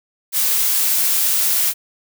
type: noise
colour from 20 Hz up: blue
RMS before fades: -17 dBFS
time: 0.32-1.74 s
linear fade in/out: 50 ms
effects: none